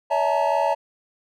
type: tone cluster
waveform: triangle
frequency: 567 / 653 / 860 / 924 Hz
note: C#5 / E5 / A5 / A#5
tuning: +39 / -17 / -40 / -16 cents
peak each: -22 dBFS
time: 0.1-0.75 s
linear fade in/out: 20 ms
effects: none